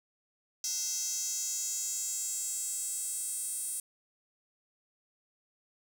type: tone with high-pass filter sweep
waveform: square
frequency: 295.8 Hz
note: D4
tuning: 13 cents sharp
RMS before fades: -35 dBFS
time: 0.64-3.8 s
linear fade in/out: 2 ms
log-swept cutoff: 5900 to 9100 Hz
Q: 5.7
effects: none